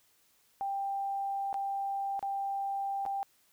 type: tone with dropouts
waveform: sine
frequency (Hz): 790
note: G5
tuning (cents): +13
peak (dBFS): -31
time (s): 0.61-3.23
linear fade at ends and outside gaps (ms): 0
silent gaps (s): 1.529-1.542 / 2.193-2.227 / 3.053-3.062
effects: white hiss -68 dBFS RMS until 3.52 s